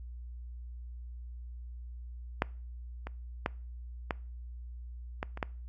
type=clicks; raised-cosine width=0.5 ms; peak=-11 / -24 / -14 / -15 / -18 / -26 / -15 dBFS; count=7; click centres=2.421 / 3.07 / 3.461 / 4.108 / 5.229 / 5.374 / 5.428 s; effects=noise-tail reverb RT60 0.4 s tail -24 dB re dry + added 60 Hz sine -41 dBFS peak until 5.68 s